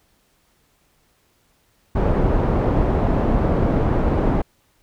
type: low-pass noise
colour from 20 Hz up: pink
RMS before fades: -18 dBFS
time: 1.95-4.42 s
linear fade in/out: 10 ms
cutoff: 720 Hz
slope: 12 dB/octave
effects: pink hiss -62 dBFS RMS until 4.82 s